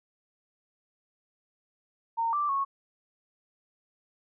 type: tone with pitch steps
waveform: sine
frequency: 917 / 1174 / 1101 Hz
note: A#5 / D6 / C#6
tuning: -29 / -1 / -12 cents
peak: -25 dBFS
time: 2.17-2.65 s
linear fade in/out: 20 ms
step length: 160 ms
effects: none